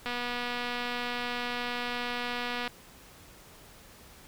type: click train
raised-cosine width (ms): 0.3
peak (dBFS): -18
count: 637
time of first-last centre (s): 0.06-2.677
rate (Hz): 243
effects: pink hiss -53 dBFS RMS until 4.27 s